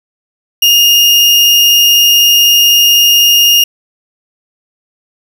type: tone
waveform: 35% pulse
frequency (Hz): 2836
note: F7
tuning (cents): +26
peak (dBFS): -3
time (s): 0.62-3.64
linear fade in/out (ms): 5
effects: none